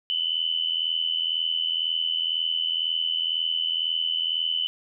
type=tone pair together; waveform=sine; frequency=2962 / 3044 Hz; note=F#7 / F#7; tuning=+1 / +48 cents; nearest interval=unison; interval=47 cents; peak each=-26 dBFS; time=0.1-4.67 s; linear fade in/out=0 ms; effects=none